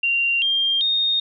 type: tone with pitch steps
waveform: sine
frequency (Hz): 2767 / 3197 / 3694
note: F7 / G7 / A#7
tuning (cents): -17 / +33 / -16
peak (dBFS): -17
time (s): 0.03-1.2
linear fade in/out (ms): 5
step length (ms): 390
effects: none